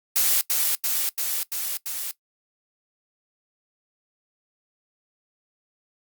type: noise with echo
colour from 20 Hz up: blue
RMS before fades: -20 dBFS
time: 0.16-0.41 s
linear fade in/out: 0 ms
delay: 340 ms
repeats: 5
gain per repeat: -2 dB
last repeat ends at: 2.11 s
effects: noise-tail reverb RT60 0.1 s tail -18 dB re dry + Opus 48 kbps